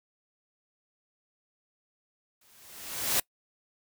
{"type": "noise with exponential growth", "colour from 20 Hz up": "white", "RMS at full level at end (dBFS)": -24, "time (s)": [2.41, 3.2], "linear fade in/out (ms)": 5, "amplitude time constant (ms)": 170, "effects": ["noise-tail reverb RT60 0.1 s tail -24 dB re dry"]}